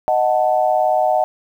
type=chord; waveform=sine; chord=D# diminished; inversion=none; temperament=equal; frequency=622.3 / 740 / 880 Hz; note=D#5 / F#5 / A5; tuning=0 / 0 / 0 cents; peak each=-17 / -16 / -22 dBFS; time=0.08-1.24 s; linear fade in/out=0 ms; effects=8-bit